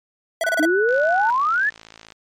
square tone bursts, 659.3 Hz, E5, in tune, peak -19 dBFS, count 5, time 0.41-0.653 s, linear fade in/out 2 ms, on 27 ms, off 27 ms
sine tone with vibrato, 1482 Hz, F#6, 2 cents sharp, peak -20 dBFS, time 0.44-1.3 s, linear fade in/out 0 ms, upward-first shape triangle, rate 6.6 Hz, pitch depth 15 cents each way
sine exponential sweep, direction up, 293.7 to 1800 Hz, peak -16 dBFS, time 0.59-1.7 s, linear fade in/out 10 ms
click train, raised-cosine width 0.2 ms, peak -23 dBFS, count 69, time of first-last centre 0.89-2.122 s, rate 55.2 Hz
effects MP3 64 kbps

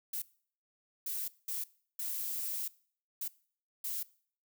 violet noise bursts at uneven times, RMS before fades -37 dBFS, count 6, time 0.13-0.22 / 1.06-1.28 / 1.48-1.64 / 1.99-2.68 / 3.21-3.28 / 3.84-4.03 s, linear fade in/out 5 ms, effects noise-tail reverb RT60 0.5 s tail -21 dB re dry

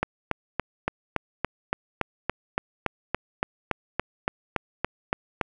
click train, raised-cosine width 0.5 ms, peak -8 dBFS, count 20, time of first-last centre 0.03-5.412 s, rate 3.53 Hz, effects none

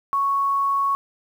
sine tone with quantisation, 1108.7 Hz, C#6, in tune, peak -18 dBFS, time 0.13-0.95 s, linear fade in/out 0 ms, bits 8, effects none

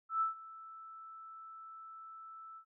sine tone with ADSR envelope, 1318.5 Hz, E6, in tune, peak -28 dBFS, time 0.09-2.65 s, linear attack 120 ms, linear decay 130 ms, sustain -20 dB, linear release 82 ms, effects none

